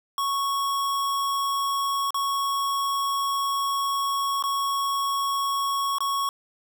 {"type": "tone with dropouts", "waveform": "square", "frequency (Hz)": 1107, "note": "C#6", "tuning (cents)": -3, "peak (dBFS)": -24, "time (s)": [0.18, 6.29], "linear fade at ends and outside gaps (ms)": 1, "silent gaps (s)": [[2.106, 2.144], [4.425, 4.438], [5.984, 6.005]], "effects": []}